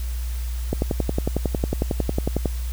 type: click train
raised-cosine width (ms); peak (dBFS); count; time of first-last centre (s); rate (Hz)
2; -8; 20; 0.73-2.457; 11
effects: added 60 Hz sine -24 dBFS peak until 2.72 s + white hiss -42 dBFS RMS until 2.72 s